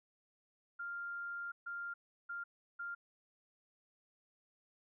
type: tone bursts at uneven times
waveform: sine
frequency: 1396.9 Hz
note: F6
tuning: in tune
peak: -40 dBFS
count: 4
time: 0.79-1.52 / 1.66-1.94 / 2.29-2.44 / 2.79-2.95 s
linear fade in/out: 10 ms
effects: none